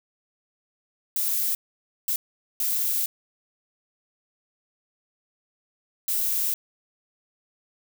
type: noise bursts at uneven times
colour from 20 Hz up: violet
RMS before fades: -25 dBFS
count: 4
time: 1.16-1.55 / 2.08-2.16 / 2.6-3.06 / 6.08-6.54 s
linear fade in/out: 2 ms
effects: none